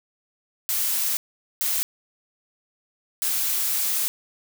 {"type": "noise bursts at uneven times", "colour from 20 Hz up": "blue", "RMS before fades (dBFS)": -24, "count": 3, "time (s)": [[0.69, 1.17], [1.61, 1.83], [3.22, 4.08]], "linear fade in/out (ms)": 0, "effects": []}